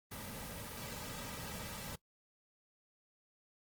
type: noise with comb filter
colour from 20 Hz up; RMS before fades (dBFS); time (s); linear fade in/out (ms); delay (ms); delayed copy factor
pink; -45; 0.11-1.96; 10; 2.8; -0.6
effects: noise-tail reverb RT60 0.1 s tail -20 dB re dry + Opus 24 kbps